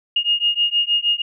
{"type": "beating tone pair", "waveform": "sine", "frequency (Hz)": [2846, 2852.4], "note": ["F7", "F7"], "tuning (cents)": [32, 36], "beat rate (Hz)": 6.4, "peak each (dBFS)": -19, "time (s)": [0.16, 1.22], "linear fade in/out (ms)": 5, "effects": []}